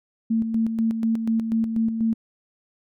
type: tone with tremolo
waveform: sine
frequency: 225.2 Hz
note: A3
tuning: 40 cents sharp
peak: -18 dBFS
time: 0.3-2.14 s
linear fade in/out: 10 ms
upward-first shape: square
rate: 4.1 Hz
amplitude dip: 50%
effects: none